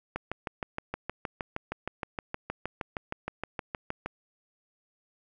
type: click train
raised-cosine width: 0.5 ms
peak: -17 dBFS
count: 26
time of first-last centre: 0.16-4.06 s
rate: 6.41 Hz
effects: none